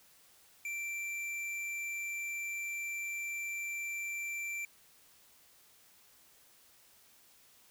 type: tone with tanh clipping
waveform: triangle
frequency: 2349 Hz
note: D7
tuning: in tune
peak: -38 dBFS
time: 0.65-4.65 s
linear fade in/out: 2 ms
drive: 17 dB
effects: white hiss -63 dBFS RMS until 7.7 s